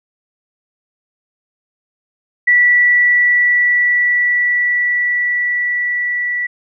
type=tone with level ramp; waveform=sine; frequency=1955 Hz; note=B6; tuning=18 cents flat; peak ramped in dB=-7 to -16 dBFS; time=2.47-6.47 s; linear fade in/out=10 ms; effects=none